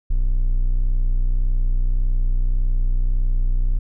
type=tone; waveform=triangle; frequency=30.87 Hz; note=B0; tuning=in tune; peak=-13 dBFS; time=0.1-3.79 s; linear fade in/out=10 ms; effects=none